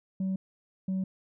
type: tone pair in turn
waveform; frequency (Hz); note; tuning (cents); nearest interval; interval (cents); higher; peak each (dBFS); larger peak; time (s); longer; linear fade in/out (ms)
sine; 190 / 189.11; F#3 / F#3; +46 / +38; unison; 8; first; -25; neither; 0.2-0.36 / 0.88-1.04; neither; 5
effects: tanh soft clip ceiling -26 dBFS